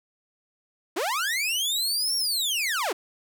sawtooth linear two-way sweep, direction up then down, 286 to 5588 to 286 Hz, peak -21 dBFS, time 0.96-2.93 s, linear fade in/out 10 ms, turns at 2.16 s, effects none

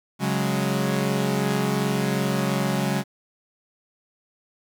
sawtooth chord, C# suspended fourth, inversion none, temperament equal, 138.59 / 185 / 207.7 Hz, C#3 / F#3 / G#3, 0 / 0 / 0 cents, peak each -22 dBFS, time 0.19-3.04 s, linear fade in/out 50 ms, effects 9-bit

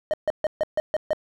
triangle tone bursts, 617 Hz, D#5, 15 cents flat, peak -17 dBFS, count 7, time 0.11-1.132 s, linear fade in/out 0 ms, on 26 ms, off 140 ms, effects none

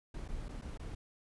brown noise with dropouts, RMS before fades -42 dBFS, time 0.14-0.95 s, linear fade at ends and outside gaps 5 ms, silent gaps 0.28-0.286 / 0.485-0.49 / 0.615-0.62 / 0.776-0.795 s, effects resampled to 24000 Hz

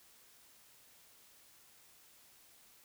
silence, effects white hiss -63 dBFS RMS until 2.84 s

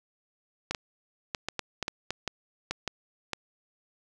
clicks, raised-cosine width 0.2 ms, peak -13 dBFS, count 12, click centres 0.71 / 0.748 / 1.348 / 1.486 / 1.593 / 1.827 / 1.881 / 2.106 / 2.277 / 2.71 / 2.877 / 3.333 s, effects none

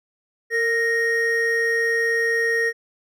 triangle tone pair together, 459.1 / 1864.7 Hz, A#4 / A#6, -26 / 0 cents, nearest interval 2 octaves, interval 2426 cents, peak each -21 / -18 dBFS, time 0.5-2.73 s, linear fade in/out 50 ms, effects none

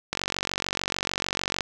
click train, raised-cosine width 0.2 ms, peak -8 dBFS, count 70, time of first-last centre 0.13-1.608 s, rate 46.7 Hz, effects none

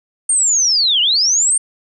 sine linear two-way sweep, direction down then up, 8870 to 2798 to 8870 Hz, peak -11 dBFS, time 0.29-1.58 s, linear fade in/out 5 ms, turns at 1.01 s, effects none

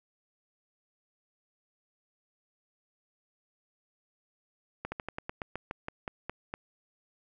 slowing click train, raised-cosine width 0.5 ms, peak -20 dBFS, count 13, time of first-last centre 4.85-6.539 s, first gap 70 ms, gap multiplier 1.12, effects none

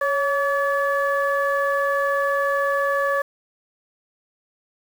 sine tone cluster, 556 / 1144 / 1718 Hz, C#5 / D6 / A6, +5 / -46 / -42 cents, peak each -21 / -23 / -24 dBFS, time 0.01-3.22 s, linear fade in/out 5 ms, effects tanh soft clip ceiling -10 dBFS + 7-bit

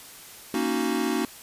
square chord, D# minor seventh, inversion second, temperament equal, 233.1 / 277.2 / 311.1 / 370 Hz, A#3 / C#4 / D#4 / F#4, 0 / 0 / 0 / 0 cents, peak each -30 dBFS, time 0.54-1.25 s, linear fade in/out 2 ms, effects white hiss -45 dBFS RMS until 1.42 s + resampled to 32000 Hz

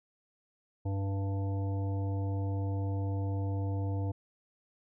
harmonic tone, 98 Hz, G2, in tune, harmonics 1 / 3 / 5 / 7 / 9, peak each -30 / -40 / -44 / -47 / -49 dBFS, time 0.85-4.12 s, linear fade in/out 10 ms, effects none

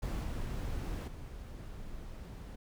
brown noise with level steps, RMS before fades -35 / -37 / -45 dBFS, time 0.02-2.56 s, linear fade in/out 10 ms, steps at 0.23 / 1.07 s, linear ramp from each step 10 ms, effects none

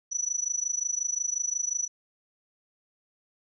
sine tone with amplitude modulation, 5920 Hz, F#8, in tune, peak -23 dBFS, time 0.11-1.88 s, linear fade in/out 20 ms, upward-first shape sine, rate 25.6 Hz, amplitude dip 90%, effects none

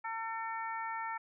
harmonic tone, 450 Hz, A4, 39 cents sharp, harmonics 2 / 3 / 4 / 5, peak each -38 / -42 / -44 / -46 dBFS, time 0.04-1.18 s, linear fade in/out 10 ms, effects none

